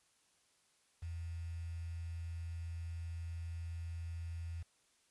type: tone with quantisation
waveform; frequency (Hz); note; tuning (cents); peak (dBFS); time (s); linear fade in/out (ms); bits
sine; 83.8; E2; +29; -40; 1.02-4.63; 10; 10
effects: white hiss -73 dBFS RMS until 5.1 s + resampled to 24000 Hz